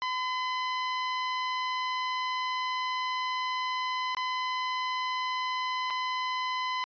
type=tone with dropouts; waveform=sawtooth; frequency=1015 Hz; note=B5; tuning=47 cents sharp; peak=-25 dBFS; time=0.02-6.84 s; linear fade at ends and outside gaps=0 ms; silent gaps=4.148-4.169 / 5.902-5.906 s; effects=resampled to 11025 Hz